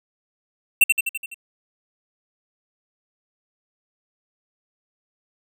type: tone with echo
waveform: square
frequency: 2700 Hz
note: E7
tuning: 41 cents sharp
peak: -10 dBFS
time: 0.81-0.84 s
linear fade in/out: 5 ms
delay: 84 ms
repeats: 6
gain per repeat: -4 dB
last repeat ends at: 1.344 s
effects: none